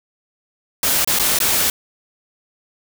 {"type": "noise with dropouts", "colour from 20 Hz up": "white", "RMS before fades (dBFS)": -17, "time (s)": [0.83, 1.7], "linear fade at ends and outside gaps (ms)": 2, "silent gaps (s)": [[1.047, 1.074], [1.188, 1.196], [1.388, 1.402]], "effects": []}